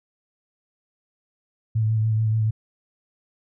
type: tone with vibrato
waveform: sine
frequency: 110 Hz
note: A2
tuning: in tune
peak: -18 dBFS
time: 1.75-2.51 s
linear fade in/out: 10 ms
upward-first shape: sine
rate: 6.9 Hz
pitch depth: 26 cents each way
effects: none

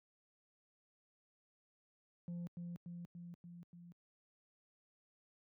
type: tone with echo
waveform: sine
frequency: 173.1 Hz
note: F3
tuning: 15 cents flat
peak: -38 dBFS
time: 2.28-2.47 s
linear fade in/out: 0 ms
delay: 290 ms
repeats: 5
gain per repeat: -3 dB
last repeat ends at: 3.92 s
effects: tanh soft clip ceiling -40 dBFS + high-pass 100 Hz 12 dB/octave

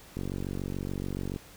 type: click train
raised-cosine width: 3 ms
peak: -21 dBFS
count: 57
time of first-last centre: 0.17-1.361 s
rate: 47 Hz
effects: pink hiss -52 dBFS RMS until 1.56 s

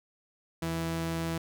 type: tone pair together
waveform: sawtooth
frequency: 82.41 / 164.81 Hz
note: E2 / E3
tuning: 0 / 0 cents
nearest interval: octave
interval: 1200 cents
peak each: -36 / -26 dBFS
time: 0.62-1.38 s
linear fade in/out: 5 ms
effects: none

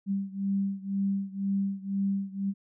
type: beating tone pair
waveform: sine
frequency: 196 / 198 Hz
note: G3 / G3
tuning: 0 / +18 cents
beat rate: 2 Hz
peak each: -29 / -31 dBFS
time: 0.06-2.54 s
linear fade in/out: 50 ms
effects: none

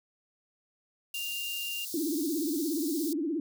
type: high-pass noise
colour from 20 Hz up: white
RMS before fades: -39 dBFS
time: 1.14-3.13 s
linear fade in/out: 2 ms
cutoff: 3900 Hz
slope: 48 dB/octave
type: tone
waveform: sine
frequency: 2794 Hz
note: F7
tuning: in tune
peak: -34 dBFS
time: 1.14-1.85 s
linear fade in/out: 5 ms
type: tone with vibrato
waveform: sine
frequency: 311 Hz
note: D#4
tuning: 1 cent flat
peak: -28 dBFS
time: 1.94-3.4 s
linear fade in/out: 2 ms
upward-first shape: triangle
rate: 17 Hz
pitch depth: 230 cents each way
effects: none

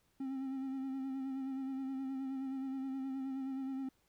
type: tone with vibrato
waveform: triangle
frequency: 266.7 Hz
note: C4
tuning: 33 cents sharp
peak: -35 dBFS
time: 0.2-3.89 s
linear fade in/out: 5 ms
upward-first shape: sine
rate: 9.5 Hz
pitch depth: 32 cents each way
effects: pink hiss -75 dBFS RMS until 4.08 s

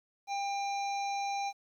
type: harmonic tone with a mistuned harmonic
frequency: 798 Hz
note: G5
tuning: 31 cents sharp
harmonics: 1 / 3 / 5 / 7 / 8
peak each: -32 / -42 / -46 / -49 / -50 dBFS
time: 0.27-1.53 s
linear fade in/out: 50 ms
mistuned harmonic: 8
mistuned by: -17 cents
effects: 11-bit

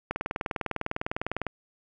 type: click train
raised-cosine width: 0.5 ms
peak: -14 dBFS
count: 28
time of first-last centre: 0.11-1.467 s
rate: 19.9 Hz
effects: none

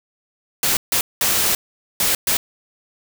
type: noise bursts at uneven times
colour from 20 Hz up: white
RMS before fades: -18 dBFS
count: 5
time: 0.63-0.77 / 0.92-1.01 / 1.21-1.55 / 2-2.15 / 2.27-2.37 s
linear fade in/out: 2 ms
effects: none

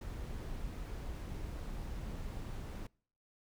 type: noise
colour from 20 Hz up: brown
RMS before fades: -42 dBFS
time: 0.01-2.87 s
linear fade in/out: 5 ms
effects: noise-tail reverb RT60 0.5 s tail -25 dB re dry

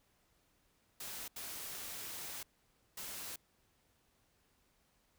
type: noise bursts at uneven times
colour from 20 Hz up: white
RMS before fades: -45 dBFS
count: 3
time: 1-1.28 / 1.36-2.43 / 2.97-3.36 s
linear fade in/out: 5 ms
effects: pink hiss -74 dBFS RMS until 5.18 s

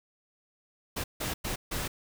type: noise bursts at uneven times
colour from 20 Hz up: pink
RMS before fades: -33 dBFS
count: 4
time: 0.96-1.04 / 1.2-1.34 / 1.44-1.56 / 1.71-1.88 s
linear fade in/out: 10 ms
effects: none

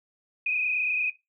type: tone with frequency modulation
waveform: sine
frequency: 2489 Hz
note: D#7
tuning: in tune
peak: -23 dBFS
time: 0.46-1.1 s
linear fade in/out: 5 ms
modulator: 29 Hz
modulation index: 2.2
effects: noise-tail reverb RT60 0.2 s tail -17 dB re dry

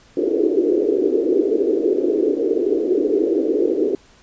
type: band-pass noise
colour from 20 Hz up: white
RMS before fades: -18 dBFS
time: 0.17-3.95 s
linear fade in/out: 2 ms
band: 310 to 440 Hz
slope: 48 dB/octave
effects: pink hiss -51 dBFS RMS until 4.22 s + resampled to 16000 Hz

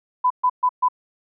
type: tone bursts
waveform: sine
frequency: 1000 Hz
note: B5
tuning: 21 cents sharp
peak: -14 dBFS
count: 4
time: 0.24-0.886 s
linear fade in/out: 10 ms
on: 64 ms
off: 130 ms
effects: none

